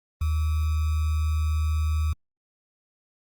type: tone with sample-and-hold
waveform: sine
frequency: 77.78 Hz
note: D#2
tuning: in tune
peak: -21 dBFS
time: 0.21-2.13 s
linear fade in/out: 5 ms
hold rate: 1225 Hz
effects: Opus 24 kbps